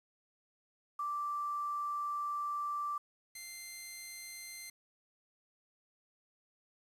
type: tone pair in turn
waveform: sine / 10% pulse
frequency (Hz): 1172 / 2084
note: D6 / C7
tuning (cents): -4 / -7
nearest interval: minor seventh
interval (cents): 997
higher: second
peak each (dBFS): -34 / -36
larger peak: first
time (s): 0.99-2.98 / 3.35-4.7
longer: first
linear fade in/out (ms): 5
effects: resampled to 32000 Hz + 10-bit